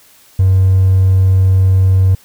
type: tone with hard clipping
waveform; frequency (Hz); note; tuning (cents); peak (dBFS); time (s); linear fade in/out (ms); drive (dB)
triangle; 94.5; F#2; +37; -7; 0.39-2.15; 5; 4
effects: white hiss -46 dBFS RMS until 2.24 s